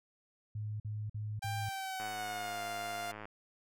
sine tone bursts, 106.3 Hz, G#2, 41 cents sharp, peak -36 dBFS, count 4, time 0.55-1.691 s, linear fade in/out 5 ms, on 250 ms, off 47 ms
sawtooth tone with pitch glide, 790 to 699.8 Hz, G5 to F5, +13 to +3 cents, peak -34 dBFS, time 1.42-3.12 s, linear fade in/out 10 ms, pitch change -210 cents, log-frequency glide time 1.6-2.63 s
click train, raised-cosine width 0.5 ms, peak -30 dBFS, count 134, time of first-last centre 2-3.255 s, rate 106 Hz
effects none

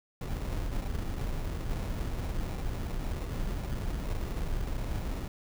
brown noise with sample-and-hold, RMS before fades -33 dBFS, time 0.21-5.28 s, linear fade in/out 5 ms, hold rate 1575 Hz, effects none

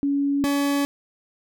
sine / 40% pulse tone pair in turn, 281.6 / 283 Hz, C#4 / C#4, +27 / +36 cents, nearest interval unison, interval 9 cents, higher second, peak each -19 dBFS, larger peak neither, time 0.03-0.44 / 0.44-0.85 s, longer neither, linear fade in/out 0 ms, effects none

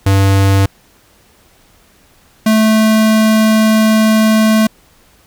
square tone pair in turn, 97.6 / 218.4 Hz, G2 / A3, -7 / -13 cents, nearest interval octave + major second, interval 1394 cents, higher second, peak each -8 dBFS, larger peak neither, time 0.06-0.66 / 2.46-4.67 s, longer second, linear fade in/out 5 ms, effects pink hiss -49 dBFS RMS until 5.26 s

